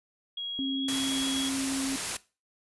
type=tone with pitch glide; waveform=sine; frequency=3300 to 3331 Hz; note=G#7 to G#7; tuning=-12 to +4 cents; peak=-32 dBFS; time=0.37-1.49 s; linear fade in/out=5 ms; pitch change=+16 cents; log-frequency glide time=0.75-0.87 s
type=tone; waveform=sine; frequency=269.4 Hz; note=C#4; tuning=49 cents flat; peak=-29 dBFS; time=0.59-1.96 s; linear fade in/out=0 ms
type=noise; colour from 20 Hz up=white; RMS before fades=-32 dBFS; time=0.88-2.17 s; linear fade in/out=5 ms
effects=noise-tail reverb RT60 0.3 s tail -19 dB re dry + resampled to 24000 Hz